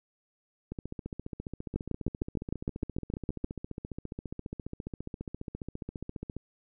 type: two click trains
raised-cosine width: 3 ms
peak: -24 / -17 dBFS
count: 84 / 12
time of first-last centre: 0.72-6.366 / 1.76-3.445 s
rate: 14.7 / 6.53 Hz
effects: none